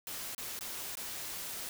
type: noise with dropouts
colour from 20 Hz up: white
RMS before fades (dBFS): -41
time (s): 0.07-1.69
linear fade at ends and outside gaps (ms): 1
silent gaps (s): 0.348-0.38 / 0.591-0.609 / 0.954-0.971
effects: none